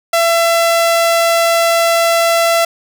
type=tone; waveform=sawtooth; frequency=672 Hz; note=E5; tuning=33 cents sharp; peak=-6 dBFS; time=0.13-2.65 s; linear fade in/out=5 ms; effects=none